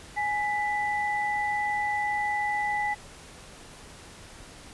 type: tone pair together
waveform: sine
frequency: 833.3 / 1982 Hz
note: G#5 / B6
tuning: +6 / +6 cents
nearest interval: octave + minor third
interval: 1500 cents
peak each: -27 / -29 dBFS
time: 0.16-2.95 s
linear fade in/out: 20 ms
effects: pink hiss -47 dBFS RMS until 4.73 s + resampled to 24000 Hz